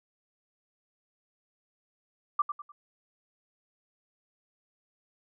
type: tone with echo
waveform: sine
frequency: 1178 Hz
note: D6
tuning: 5 cents sharp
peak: -21 dBFS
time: 2.39-2.42 s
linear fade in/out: 5 ms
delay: 100 ms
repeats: 3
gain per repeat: -9 dB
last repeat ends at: 2.72 s
effects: none